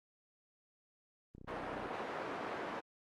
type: click train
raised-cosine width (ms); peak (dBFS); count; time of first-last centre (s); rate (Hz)
3; -39; 17; 1.35-1.858; 31.5
type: band-pass noise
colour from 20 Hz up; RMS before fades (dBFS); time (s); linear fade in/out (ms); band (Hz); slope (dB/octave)
pink; -42; 1.47-2.81; 20; 340 to 1500; 12
effects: Opus 32 kbps